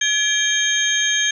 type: tone cluster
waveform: sine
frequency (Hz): 1698 / 2345 / 3181 / 3721 / 6410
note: G#6 / D7 / G7 / A#7 / G8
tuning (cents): +38 / -3 / +25 / -4 / +38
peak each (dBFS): -21 / -28 / -21 / -27 / -21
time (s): 0.01-1.31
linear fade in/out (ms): 5
effects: none